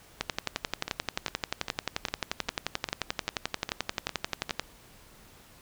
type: two click trains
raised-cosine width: 0.2 ms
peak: -10 / -15 dBFS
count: 51 / 10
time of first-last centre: 0.21-4.596 / 0.88-4.494 s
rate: 11.4 / 2.49 Hz
effects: pink hiss -55 dBFS RMS until 5.61 s